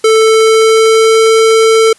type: tone with pitch glide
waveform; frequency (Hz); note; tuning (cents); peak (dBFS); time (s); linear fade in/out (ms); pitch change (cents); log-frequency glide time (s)
square; 441.5 to 445.9; A4 to A4; +6 to +23; -5; 0.04-1.93; 5; +17; 0.16-1.27
effects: white hiss -44 dBFS RMS until 1.98 s + resampled to 24000 Hz

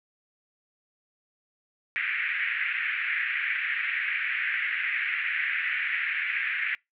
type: band-pass noise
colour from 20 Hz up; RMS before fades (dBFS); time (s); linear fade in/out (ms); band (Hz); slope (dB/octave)
white; -29; 1.96-6.75; 0; 1600 to 2400; 48
effects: noise-tail reverb RT60 0.2 s tail -26 dB re dry

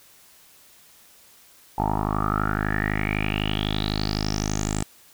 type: tone with low-pass filter sweep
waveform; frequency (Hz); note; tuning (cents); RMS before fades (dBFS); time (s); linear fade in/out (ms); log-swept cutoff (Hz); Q
10% pulse; 51.91; G#1; 0; -25; 1.78-4.83; 5; 860 to 8000; 9
effects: white hiss -53 dBFS RMS until 5.13 s

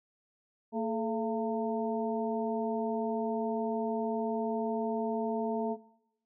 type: harmonic tone with a mistuned harmonic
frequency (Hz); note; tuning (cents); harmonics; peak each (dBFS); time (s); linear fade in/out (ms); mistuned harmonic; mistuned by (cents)
226.6; A#3; -49; 1 / 2 / 3 / 4; -32 / -35 / -37 / -38; 0.72-5.77; 50; 2; -82
effects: noise-tail reverb RT60 0.8 s tail -18 dB re dry

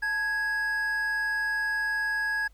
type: tone pair together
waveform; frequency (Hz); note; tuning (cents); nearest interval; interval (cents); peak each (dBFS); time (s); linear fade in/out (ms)
triangle; 880 / 1661.2; A5 / G#6; 0 / 0; major seventh; 1100; -36 / -24; 0.02-2.48; 10
effects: added 50 Hz sine -53 dBFS peak until 2.53 s + pink hiss -67 dBFS RMS until 2.53 s

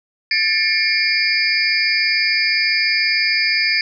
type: tone cluster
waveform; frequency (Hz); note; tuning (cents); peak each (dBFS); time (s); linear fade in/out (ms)
sine; 1770 / 2166 / 2369 / 4632 / 4993; A6 / C#7 / D7 / D8 / D#8; +10 / -41 / +14 / -25 / +5; -21; 0.31-3.81; 2
effects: none

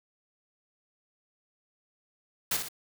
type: noise with echo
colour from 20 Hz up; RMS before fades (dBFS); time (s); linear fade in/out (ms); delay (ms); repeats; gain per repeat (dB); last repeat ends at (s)
white; -28; 2.51-2.57; 5; 58; 2; -6; 2.686
effects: none

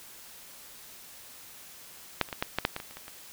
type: clicks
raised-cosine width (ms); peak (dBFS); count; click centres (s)
0.3; -7 / -28 / -18 / -11 / -10 / -7 / -17 / -23 / -30 / -25 / -26; 11; 2.213 / 2.288 / 2.328 / 2.425 / 2.586 / 2.651 / 2.764 / 2.801 / 2.91 / 2.97 / 3.081
effects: white hiss -49 dBFS RMS until 3.32 s

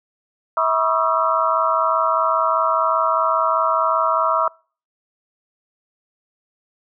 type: tone cluster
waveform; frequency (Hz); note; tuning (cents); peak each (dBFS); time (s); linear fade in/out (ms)
sine; 648 / 969 / 1104 / 1227 / 1332; E5 / B5 / C#6 / D#6 / E6; -30 / -33 / -7 / -25 / +18; -22; 0.57-4.48; 2
effects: noise-tail reverb RT60 0.4 s tail -26 dB re dry

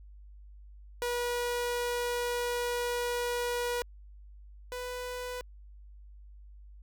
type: tone pair in turn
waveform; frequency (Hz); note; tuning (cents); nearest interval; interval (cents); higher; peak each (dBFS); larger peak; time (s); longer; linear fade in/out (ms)
sawtooth; 483.7 / 496.2; B4 / B4; -36 / +8; unison; 44; second; -26 / -32; first; 1.02-3.82 / 4.72-5.41; first; 0
effects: added 50 Hz sine -48 dBFS peak until 6.82 s

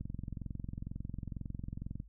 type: click train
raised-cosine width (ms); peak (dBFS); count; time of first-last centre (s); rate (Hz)
5; -28; 45; 0.01-2.001; 22.1
effects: noise-tail reverb RT60 0.1 s tail -18 dB re dry + added 50 Hz sine -53 dBFS peak until 2.08 s

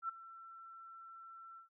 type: tone with ADSR envelope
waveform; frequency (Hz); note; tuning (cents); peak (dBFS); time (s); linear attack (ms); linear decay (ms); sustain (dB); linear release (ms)
sine; 1343; E6; +32; -34; 0.02-1.69; 69; 10; -17; 120
effects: none

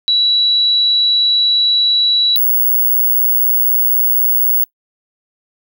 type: tone pair in turn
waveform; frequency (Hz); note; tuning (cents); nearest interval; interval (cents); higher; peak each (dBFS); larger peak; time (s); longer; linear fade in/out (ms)
sine; 3923 / 15692; B7 / B9; -12 / -12; 2 octaves; 2400; second; -10; neither; 0.08-2.36 / 2.36-4.64; neither; 0
effects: noise-tail reverb RT60 0.1 s tail -24 dB re dry

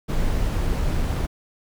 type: noise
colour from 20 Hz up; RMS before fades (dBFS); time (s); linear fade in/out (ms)
brown; -22; 0.08-1.27; 20
effects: none

